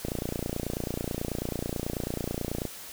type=click train; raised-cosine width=2 ms; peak=-17 dBFS; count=77; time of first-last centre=0.05-2.653 s; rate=29.2 Hz; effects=white hiss -43 dBFS RMS until 2.92 s